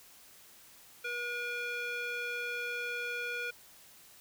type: tone with band-pass filter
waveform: square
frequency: 481.3 Hz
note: B4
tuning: 45 cents flat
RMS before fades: -37 dBFS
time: 1.04-3.51 s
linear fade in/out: 10 ms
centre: 2000 Hz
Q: 2.8
effects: white hiss -57 dBFS RMS until 4.2 s